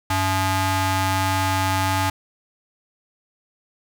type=ring-modulated tone; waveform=sawtooth; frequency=380.5 Hz; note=F#4; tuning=48 cents sharp; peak=-12 dBFS; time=0.1-2.1 s; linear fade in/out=5 ms; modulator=476 Hz; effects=none